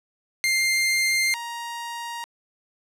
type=tone pair in turn; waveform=sawtooth; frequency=2102 / 939.6 Hz; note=C7 / A#5; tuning=+7 / +13 cents; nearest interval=octave + major second; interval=1394 cents; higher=first; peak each=-16 / -27 dBFS; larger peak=first; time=0.44-1.34 / 1.34-2.24 s; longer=neither; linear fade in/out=0 ms; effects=low-pass 12000 Hz 12 dB/octave